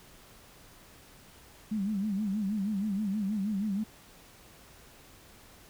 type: tone with vibrato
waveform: sine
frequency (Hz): 204.1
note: G#3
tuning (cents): -30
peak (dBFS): -28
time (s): 1.71-3.84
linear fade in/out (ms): 10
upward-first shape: sine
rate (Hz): 6.3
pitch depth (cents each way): 120
effects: pink hiss -55 dBFS RMS until 5.69 s